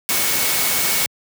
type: tone in noise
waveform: sine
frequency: 2217 Hz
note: C#7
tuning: in tune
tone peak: -29 dBFS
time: 0.09-1.06 s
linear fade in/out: 0 ms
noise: white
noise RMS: -19 dBFS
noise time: 0.09-1.06 s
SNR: -13 dB
effects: high-pass 100 Hz 12 dB/octave